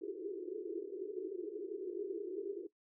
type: band-pass noise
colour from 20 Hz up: pink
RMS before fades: -42 dBFS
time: 0.01-2.67 s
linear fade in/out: 10 ms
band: 340 to 430 Hz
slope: 96 dB/octave
effects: noise-tail reverb RT60 0.1 s tail -17 dB re dry